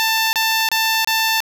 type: tone bursts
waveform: 10% pulse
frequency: 889 Hz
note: A5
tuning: 18 cents sharp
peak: -7 dBFS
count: 4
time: 0-1.404 s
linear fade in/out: 0 ms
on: 330 ms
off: 28 ms
effects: none